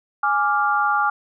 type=chord; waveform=sine; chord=D diminished; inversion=second; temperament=equal; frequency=830.6 / 1174.7 / 1396.9 Hz; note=Ab5 / D6 / F6; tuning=0 / 0 / 0 cents; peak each=-21 dBFS; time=0.23-1.1 s; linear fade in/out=5 ms; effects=none